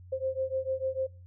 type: beating tone pair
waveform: sine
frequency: 523.3 / 530 Hz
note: C5 / C5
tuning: 0 / +22 cents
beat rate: 6.7 Hz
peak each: -32 / -32 dBFS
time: 0.12-1.07 s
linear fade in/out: 10 ms
effects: noise-tail reverb RT60 0.3 s tail -22 dB re dry + added 90 Hz sine -47 dBFS peak until 1.26 s